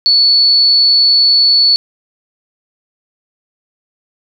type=tone; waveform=sine; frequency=4435 Hz; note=C#8; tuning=in tune; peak=-6 dBFS; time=0.06-1.76 s; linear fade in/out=0 ms; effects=none